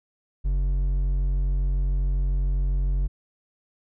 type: tone with hard clipping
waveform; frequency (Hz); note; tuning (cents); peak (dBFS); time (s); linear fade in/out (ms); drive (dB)
triangle; 46.34; F#1; +3; -22; 0.44-3.08; 20; 9
effects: none